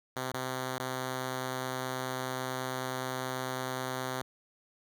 5% pulse tone with dropouts, 129.3 Hz, C3, 20 cents flat, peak -22 dBFS, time 0.16-4.22 s, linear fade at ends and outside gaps 5 ms, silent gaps 0.319-0.339 / 0.784-0.797 s, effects none

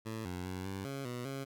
15% pulse tone with pitch steps, 111.1 / 89.8 / 92.6 / 96.6 / 137.7 / 122.5 / 136.5 Hz, A2 / F2 / F#2 / G2 / C#3 / B2 / C#3, +17 / +49 / +2 / -25 / -11 / -14 / -26 cents, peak -32 dBFS, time 0.05-1.45 s, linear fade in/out 20 ms, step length 200 ms, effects none

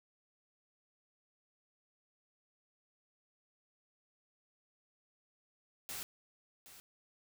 white noise with echo, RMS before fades -43 dBFS, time 5.89-6.03 s, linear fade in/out 0 ms, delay 770 ms, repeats 1, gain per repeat -13 dB, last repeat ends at 6.8 s, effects none

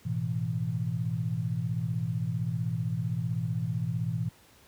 sine chord, A suspended second, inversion none, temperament equal with one note detuned, 107.86 / 123.47 / 164.81 Hz, A2 / B2 / E3, -34 / 0 / 0 cents, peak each -33 / -31 / -32 dBFS, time 0.05-4.29 s, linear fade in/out 10 ms, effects pink hiss -58 dBFS RMS until 4.67 s + high-pass 60 Hz 12 dB/octave

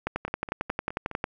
two click trains, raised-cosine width 0.5 ms, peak -22 / -12 dBFS, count 5 / 14, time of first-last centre 0.28-1.113 / 0.07-1.241 s, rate 4.8 / 11.1 Hz, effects none

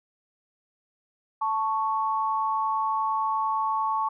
sine tone pair together, 880 / 1108.7 Hz, A5 / C#6, 0 / 0 cents, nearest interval major third, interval 400 cents, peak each -26 dBFS, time 1.41-4.09 s, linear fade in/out 10 ms, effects none

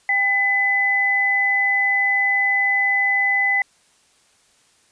sine tone pair together, 797.3 / 2007 Hz, G5 / B6, +29 / +27 cents, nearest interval octave + major third, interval 1598 cents, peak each -25 / -16 dBFS, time 0.09-3.62 s, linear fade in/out 2 ms, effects white hiss -58 dBFS RMS until 4.91 s + resampled to 22050 Hz

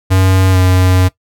square tone with pitch glide, 94.2 to 92.26 Hz, F#2 to F#2, +32 to -4 cents, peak -8 dBFS, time 0.1-1.09 s, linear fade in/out 20 ms, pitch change -36 cents, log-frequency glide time 0.51-0.57 s, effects noise-tail reverb RT60 0.1 s tail -17 dB re dry

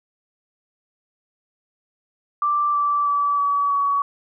sine tone with pitch steps, 1174.7 / 1163.2 / 1151.9 / 1140.6 / 1129.5 Hz, D6 / D6 / D6 / C#6 / C#6, 0 / -17 / -34 / +49 / +32 cents, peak -17 dBFS, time 2.42-4.02 s, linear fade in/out 2 ms, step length 320 ms, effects none

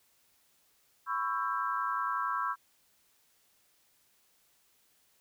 sine chord, C# half-diminished seventh, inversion third, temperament just, 997.9 / 1108.7 / 1330.5 / 1596.6 Hz, B5 / C#6 / E6 / G6, +18 / 0 / +16 / +31 cents, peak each -36 / -34 / -34 / -39 dBFS, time 1.06-2.56 s, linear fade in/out 50 ms, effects white hiss -69 dBFS RMS until 5.2 s

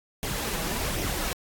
pink noise with flanger, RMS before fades -30 dBFS, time 0.23-1.33 s, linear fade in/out 0 ms, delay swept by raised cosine 0.33 to 6.13 ms, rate 1.3 Hz, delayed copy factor +0.55, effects AAC 64 kbps

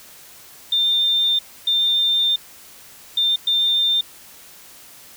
sine tone bursts at uneven times, 3603 Hz, A7, 40 cents sharp, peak -15 dBFS, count 4, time 0.72-1.39 / 1.67-2.36 / 3.17-3.36 / 3.47-4.01 s, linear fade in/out 5 ms, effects white hiss -44 dBFS RMS until 5.16 s

